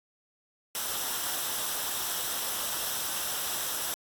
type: noise with comb filter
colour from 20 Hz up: white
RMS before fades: -32 dBFS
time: 0.75-3.94 s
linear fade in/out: 0 ms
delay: 0.44 ms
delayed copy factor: -0.5
effects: AAC 64 kbps